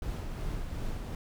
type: noise with tremolo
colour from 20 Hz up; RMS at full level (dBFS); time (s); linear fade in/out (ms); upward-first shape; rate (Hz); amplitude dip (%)
brown; -34; 0.02-1.15; 2; sine; 2.7; 30
effects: none